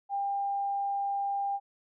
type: tone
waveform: sine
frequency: 798 Hz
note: G5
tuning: 31 cents sharp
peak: -28 dBFS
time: 0.09-1.6 s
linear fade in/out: 50 ms
effects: none